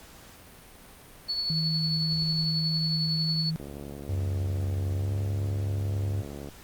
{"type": "tone with tremolo", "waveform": "sine", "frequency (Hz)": 4421, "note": "C#8", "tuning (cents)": -5, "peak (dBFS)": -25, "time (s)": [1.28, 3.51], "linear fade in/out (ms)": 20, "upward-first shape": "triangle", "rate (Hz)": 11, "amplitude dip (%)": 40}
{"type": "tone", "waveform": "sine", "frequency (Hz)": 159.8, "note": "D#3", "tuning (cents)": 47, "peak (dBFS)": -27, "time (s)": [1.5, 3.56], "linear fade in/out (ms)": 0}
{"type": "click train", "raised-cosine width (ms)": 2, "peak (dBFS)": -26, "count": 206, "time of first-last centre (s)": [3.6, 6.487], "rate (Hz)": 71}
{"type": "tone with pitch glide", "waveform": "sine", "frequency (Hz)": [92.8, 98.26], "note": ["F#2", "G2"], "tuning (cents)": [6, 5], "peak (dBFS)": -26, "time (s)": [4.09, 6.22], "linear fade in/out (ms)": 10, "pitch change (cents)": 99, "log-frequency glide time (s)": [4.94, 5.11]}
{"effects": ["pink hiss -50 dBFS RMS until 6.63 s", "Opus 48 kbps"]}